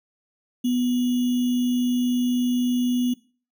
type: tone with sample-and-hold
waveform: sine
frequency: 246.9 Hz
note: B3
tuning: in tune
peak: -19 dBFS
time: 0.64-3.14 s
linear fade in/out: 10 ms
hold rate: 3150 Hz
effects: noise-tail reverb RT60 0.4 s tail -21 dB re dry